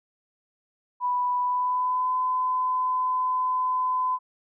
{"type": "tone with pitch glide", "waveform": "sine", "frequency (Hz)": [987.8, 1014.4], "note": ["B5", "B5"], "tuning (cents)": [0, 46], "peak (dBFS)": -22, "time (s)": [1, 4.19], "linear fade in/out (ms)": 50, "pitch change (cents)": 46, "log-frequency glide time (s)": [1.41, 2.13], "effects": []}